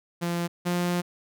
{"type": "tone pair in turn", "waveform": "sawtooth", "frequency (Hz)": [172.1, 176.12], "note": ["F3", "F3"], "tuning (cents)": [-25, 15], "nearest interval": "unison", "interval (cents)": 40, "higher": "second", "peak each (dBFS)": [-22, -20], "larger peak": "second", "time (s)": [[0.21, 0.48], [0.65, 1.02]], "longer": "second", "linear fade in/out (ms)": 20, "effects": []}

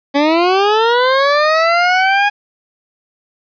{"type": "linear sweep", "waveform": "20% pulse", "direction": "up", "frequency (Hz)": [277.2, 827], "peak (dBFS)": -5, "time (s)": [0.14, 2.3], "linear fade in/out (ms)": 20, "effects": ["resampled to 11025 Hz", "7-bit"]}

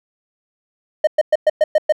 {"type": "tone bursts", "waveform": "triangle", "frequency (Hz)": 615, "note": "D#5", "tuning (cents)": -20, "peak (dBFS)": -7, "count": 7, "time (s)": [1.04, 1.924], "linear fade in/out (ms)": 5, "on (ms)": 32, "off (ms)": 110, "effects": []}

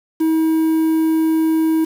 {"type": "tone with quantisation", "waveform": "triangle", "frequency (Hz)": 320, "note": "D#4", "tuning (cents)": 49, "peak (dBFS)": -11, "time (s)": [0.2, 1.85], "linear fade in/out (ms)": 10, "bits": 6, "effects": []}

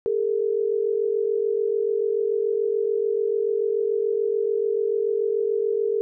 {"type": "tone pair together", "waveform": "sine", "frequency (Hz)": [407.8, 454.7], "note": ["G#4", "A#4"], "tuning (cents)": [-32, -43], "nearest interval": "major second", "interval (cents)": 189, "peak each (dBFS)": -23, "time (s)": [0.06, 6.01], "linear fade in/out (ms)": 0, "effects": []}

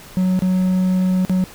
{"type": "tone with dropouts", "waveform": "triangle", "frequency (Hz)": 185, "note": "F#3", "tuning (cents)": 0, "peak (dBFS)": -12, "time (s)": [0.17, 1.44], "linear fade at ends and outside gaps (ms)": 0, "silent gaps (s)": [[0.391, 0.422], [1.25, 1.296]], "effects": ["pink hiss -40 dBFS RMS until 1.54 s"]}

